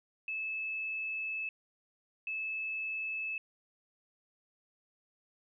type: tone bursts at uneven times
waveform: sine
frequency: 2609 Hz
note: E7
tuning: 18 cents flat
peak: -34 dBFS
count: 2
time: 0.28-1.49 / 2.27-3.38 s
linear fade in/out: 2 ms
effects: none